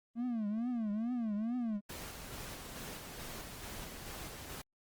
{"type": "tone with vibrato", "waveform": "triangle", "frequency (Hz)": 226.3, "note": "A3", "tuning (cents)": 49, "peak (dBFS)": -31, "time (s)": [0.15, 1.81], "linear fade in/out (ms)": 50, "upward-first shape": "triangle", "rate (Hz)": 2.3, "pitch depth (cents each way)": 200}
{"type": "noise with tremolo", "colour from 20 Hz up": "pink", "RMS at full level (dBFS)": -45, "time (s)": [1.89, 4.62], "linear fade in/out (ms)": 10, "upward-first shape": "square", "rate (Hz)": 2.3, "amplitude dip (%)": 25}
{"effects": ["Opus 32 kbps"]}